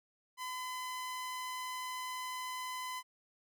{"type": "tone", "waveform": "sawtooth", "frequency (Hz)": 1014, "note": "B5", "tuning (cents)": 45, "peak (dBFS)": -35, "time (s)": [0.37, 3.03], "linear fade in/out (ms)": 50, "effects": []}